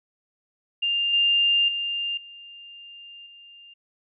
sine tone with level steps, 2800 Hz, F7, 4 cents sharp, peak -21 / -17 / -25 / -41 / -45 dBFS, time 0.82-3.74 s, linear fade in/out 10 ms, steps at 1.13 / 1.68 / 2.17 / 3.26 s, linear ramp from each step 5 ms, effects none

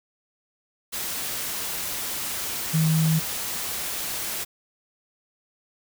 sine tone in noise, 159.2 Hz, D#3, 40 cents sharp, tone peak -18 dBFS, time 2.73-3.2 s, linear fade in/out 20 ms, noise white, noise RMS -30 dBFS, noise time 0.92-4.45 s, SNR +9 dB, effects none

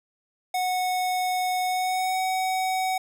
square tone with pitch glide, 735 to 750 Hz, F#5 to F#5, -12 to +23 cents, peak -24 dBFS, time 0.54-2.98 s, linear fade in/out 5 ms, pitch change +35 cents, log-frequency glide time 1.66-2.19 s, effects none

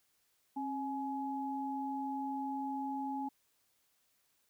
sine tone pair together, 269.7 / 842 Hz, C#4 / G#5, -47 / +24 cents, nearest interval octave + minor sixth, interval 1971 cents, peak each -38 / -38 dBFS, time 0.56-3.29 s, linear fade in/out 10 ms, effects white hiss -75 dBFS RMS until 4.49 s

